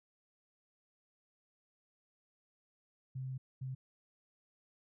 sine tone bursts at uneven times, 130.81 Hz, C3, in tune, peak -38 dBFS, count 2, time 3.15-3.38 / 3.61-3.75 s, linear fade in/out 10 ms, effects none

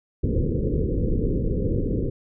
pink low-pass noise, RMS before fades -23 dBFS, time 0.23-2.1 s, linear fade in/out 10 ms, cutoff 520 Hz, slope 96 dB/octave, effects none

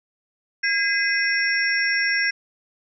sine tone cluster, 1631 / 2037 / 2518 / 5480 Hz, G#6 / C7 / D#7 / F8, -32 / -47 / +20 / -34 cents, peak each -22 / -23 / -29 / -27 dBFS, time 0.63-2.31 s, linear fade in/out 10 ms, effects none

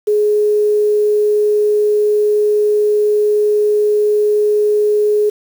sine tone with quantisation, 419.5 Hz, G#4, 17 cents sharp, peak -10 dBFS, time 0.07-5.3 s, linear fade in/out 10 ms, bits 6, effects none

